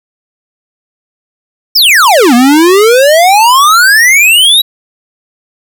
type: exponential two-way sweep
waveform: square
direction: down then up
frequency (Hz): 5588 to 233.1 to 3935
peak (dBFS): -3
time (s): 1.75-4.62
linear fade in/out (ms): 10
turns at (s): 2.34
effects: none